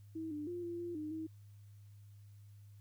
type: tone with pitch steps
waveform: sine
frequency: 321.6 / 297.7 / 350.9 / 343.2 / 346.1 / 305.5 / 318.4 Hz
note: E4 / D4 / F4 / F4 / F4 / D#4 / D#4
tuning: -43 / +24 / +8 / -30 / -16 / -32 / +40 cents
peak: -39 dBFS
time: 0.15-1.27 s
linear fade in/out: 10 ms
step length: 160 ms
effects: added 102 Hz sine -54 dBFS peak until 2.8 s + white hiss -75 dBFS RMS until 2.8 s